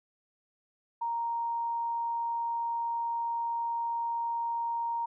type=tone; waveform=sine; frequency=932.3 Hz; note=A#5; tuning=in tune; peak=-29 dBFS; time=1.01-5.06 s; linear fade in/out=10 ms; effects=none